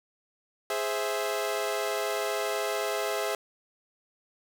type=chord; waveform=sawtooth; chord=Ab augmented; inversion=none; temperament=equal; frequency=415.3 / 523.3 / 659.3 Hz; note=Ab4 / C5 / E5; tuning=0 / 0 / 0 cents; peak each=-28 / -30 / -28 dBFS; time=0.7-3.35 s; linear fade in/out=2 ms; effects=none